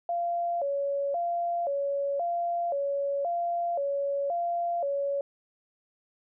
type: tone with vibrato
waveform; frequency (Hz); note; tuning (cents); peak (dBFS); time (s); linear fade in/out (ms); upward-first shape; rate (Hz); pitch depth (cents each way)
sine; 622.3; D#5; 0; -26; 0.09-5.21; 2; square; 0.95; 180
effects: none